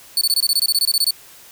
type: tone bursts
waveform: sawtooth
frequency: 4461 Hz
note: C#8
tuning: 10 cents sharp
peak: -11 dBFS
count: 15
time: 0.17-1.108 s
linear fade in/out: 2 ms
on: 42 ms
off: 22 ms
effects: white hiss -44 dBFS RMS until 1.51 s